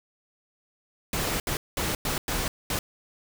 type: noise bursts at uneven times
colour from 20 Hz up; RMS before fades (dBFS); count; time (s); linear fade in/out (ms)
pink; -28; 6; 1.13-1.4 / 1.47-1.57 / 1.77-1.95 / 2.05-2.18 / 2.28-2.48 / 2.7-2.79; 2
effects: none